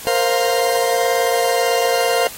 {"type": "chord", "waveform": "40% pulse", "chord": "Bb suspended second", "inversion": "none", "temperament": "just", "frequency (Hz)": [466.2, 524.4, 699.2], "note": ["Bb4", "C5", "F5"], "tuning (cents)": [0, 4, 2], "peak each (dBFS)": -19, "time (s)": [0.07, 2.27], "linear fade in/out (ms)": 0, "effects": ["white hiss -34 dBFS RMS until 2.37 s", "AAC 48 kbps"]}